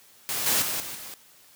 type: noise with level steps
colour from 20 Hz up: white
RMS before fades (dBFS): -29 / -23 / -29 / -36 / -40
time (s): 0.29-1.14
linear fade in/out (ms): 0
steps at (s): 0.46 / 0.62 / 0.8 / 0.95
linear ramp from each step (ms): 2
effects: white hiss -55 dBFS RMS until 1.55 s + high-pass 80 Hz 12 dB/octave